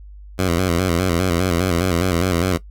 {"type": "tone with vibrato", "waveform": "10% pulse", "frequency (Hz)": 88.8, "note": "F2", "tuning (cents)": 29, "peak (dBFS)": -8, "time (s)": [0.38, 2.58], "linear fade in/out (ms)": 20, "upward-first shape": "square", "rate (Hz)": 4.9, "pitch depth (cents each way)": 83, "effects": ["noise-tail reverb RT60 0.1 s tail -17 dB re dry", "added 50 Hz sine -36 dBFS peak until 2.7 s"]}